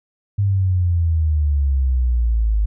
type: exponential sweep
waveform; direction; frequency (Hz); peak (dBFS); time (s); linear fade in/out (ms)
sine; down; 101.8 to 51.4; -14; 0.38-2.66; 10
effects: none